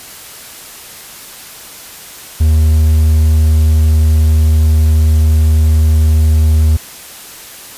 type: tone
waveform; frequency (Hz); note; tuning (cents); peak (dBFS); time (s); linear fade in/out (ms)
triangle; 77.9; D#2; +3; -4; 2.4-6.77; 10
effects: white hiss -32 dBFS RMS until 7.77 s + resampled to 32000 Hz